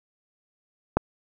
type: click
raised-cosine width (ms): 1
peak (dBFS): -5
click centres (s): 0.97
effects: none